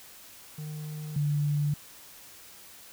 triangle / sine tone pair in turn, 152.3 / 146.54 Hz, D#3 / D3, -37 / -3 cents, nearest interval minor second, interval 66 cents, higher first, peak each -33 / -24 dBFS, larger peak second, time 0.58-1.16 / 1.16-1.74 s, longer neither, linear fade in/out 5 ms, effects white hiss -50 dBFS RMS until 2.92 s

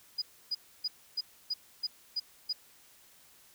sine tone bursts, 4932 Hz, D#8, 16 cents flat, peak -29 dBFS, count 8, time 0.18-2.53 s, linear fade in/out 10 ms, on 40 ms, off 290 ms, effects white hiss -60 dBFS RMS until 3.54 s

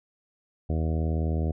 harmonic tone, 79.6 Hz, D#2, 40 cents sharp, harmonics 1 / 2 / 3 / 4 / 5 / 6 / 7 / 8 / 9, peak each -25 / -31 / -35 / -37 / -39 / -41 / -42 / -43 / -44 dBFS, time 0.69-1.52 s, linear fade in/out 10 ms, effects none

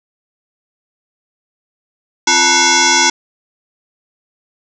sine tone with frequency modulation, 2183 Hz, C#7, 27 cents flat, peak -8 dBFS, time 2.27-3.1 s, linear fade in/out 5 ms, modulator 612 Hz, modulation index 7.1, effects none

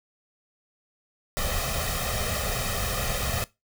pink noise with comb filter, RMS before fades -28 dBFS, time 1.37-3.44 s, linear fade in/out 0 ms, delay 1.6 ms, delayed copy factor +0.8, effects noise-tail reverb RT60 0.2 s tail -19 dB re dry

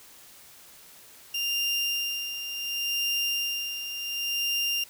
30% pulse tone with tremolo, 2794 Hz, F7, in tune, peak -22 dBFS, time 1.34-4.84 s, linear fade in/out 5 ms, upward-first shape sine, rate 0.69 Hz, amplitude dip 60%, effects white hiss -51 dBFS RMS until 4.89 s

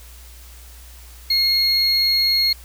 triangle tone pair together, 2148 / 4296 Hz, C7 / C8, +45 / +45 cents, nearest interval octave, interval 1200 cents, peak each -25 / -14 dBFS, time 1.3-2.53 s, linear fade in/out 5 ms, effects added 60 Hz sine -40 dBFS peak until 2.64 s + white hiss -46 dBFS RMS until 2.64 s

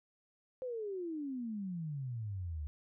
sine exponential sweep, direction down, 523.3 to 71.4 Hz, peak -37 dBFS, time 0.62-2.67 s, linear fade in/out 0 ms, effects none

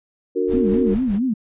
sine chord, D augmented, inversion none, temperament just, 293.7 / 367.1 / 458.9 Hz, D4 / F#4 / A#4, 0 / -14 / -27 cents, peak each -25 / -21 / -21 dBFS, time 0.35-0.95 s, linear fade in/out 20 ms
brown noise with tremolo, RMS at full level -29 dBFS, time 0.47-1.2 s, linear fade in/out 50 ms, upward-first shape triangle, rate 4.7 Hz, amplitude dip 75%
sine tone with vibrato, 227.5 Hz, A#3, 42 cents flat, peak -17 dBFS, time 0.53-1.34 s, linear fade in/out 10 ms, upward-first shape sine, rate 4.5 Hz, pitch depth 260 cents each way
effects resampled to 8000 Hz

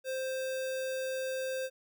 sine tone with sample-and-hold, 523 Hz, C5, 1 cent flat, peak -32 dBFS, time 0.04-1.7 s, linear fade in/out 50 ms, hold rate 2100 Hz, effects none

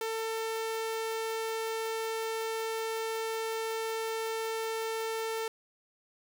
sawtooth tone, 447.3 Hz, A4, 28 cents sharp, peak -28 dBFS, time 0.01-5.48 s, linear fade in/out 2 ms, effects none

